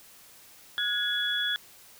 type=tone cluster; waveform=sine; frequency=1449 / 1668 / 3385 Hz; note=F#6 / G#6 / G#7; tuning=-37 / +7 / +32 cents; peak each=-33 / -31 / -28 dBFS; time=0.78-1.56 s; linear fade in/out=0 ms; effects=white hiss -53 dBFS RMS until 1.99 s